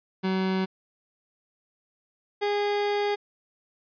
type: tone pair in turn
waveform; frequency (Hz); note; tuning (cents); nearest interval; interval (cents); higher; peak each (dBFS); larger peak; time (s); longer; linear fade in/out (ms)
30% pulse; 188.8 / 410.4; F#3 / G#4; +35 / -21; octave + minor second; 1344; second; -21; neither; 0.23-0.66 / 2.41-3.16; second; 20
effects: resampled to 11025 Hz